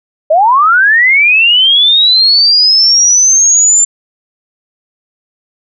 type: linear sweep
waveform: sine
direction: up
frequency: 590 to 7260 Hz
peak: -4 dBFS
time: 0.3-3.85 s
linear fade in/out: 10 ms
effects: none